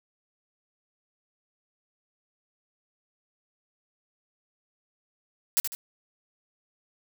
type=noise with echo; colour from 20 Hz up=blue; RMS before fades=-22 dBFS; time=5.57-5.6 s; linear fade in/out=0 ms; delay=75 ms; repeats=2; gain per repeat=-8 dB; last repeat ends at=5.75 s; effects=none